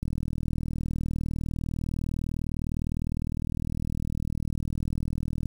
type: click train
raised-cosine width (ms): 5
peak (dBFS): -18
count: 217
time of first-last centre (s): 0.03-5.457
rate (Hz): 39.8
effects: 8-bit